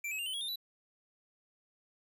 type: tone with pitch steps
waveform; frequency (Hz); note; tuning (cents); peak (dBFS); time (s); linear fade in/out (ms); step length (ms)
square; 2349 / 2562 / 2793 / 3046 / 3322 / 3623 / 3951; D7 / E7 / F7 / F#7 / G#7 / A7 / B7; 0 / -50 / -1 / +50 / 0 / +50 / 0; -36; 0.04-0.558; 5; 74
effects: none